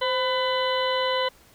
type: harmonic tone with a mistuned harmonic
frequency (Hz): 501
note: B4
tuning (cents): +25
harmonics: 1 / 2 / 3 / 4 / 6 / 7 / 8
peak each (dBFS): -25 / -27 / -35 / -32 / -30 / -40 / -35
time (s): 0.01-1.29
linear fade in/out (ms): 10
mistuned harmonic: 1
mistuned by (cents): +62
effects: pink hiss -55 dBFS RMS until 1.54 s